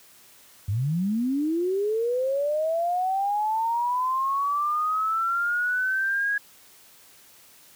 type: linear sweep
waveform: sine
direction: up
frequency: 92.2 to 1661.2 Hz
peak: -22 dBFS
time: 0.68-6.38 s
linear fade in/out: 5 ms
effects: white hiss -53 dBFS RMS until 7.75 s + high-pass 60 Hz 12 dB/octave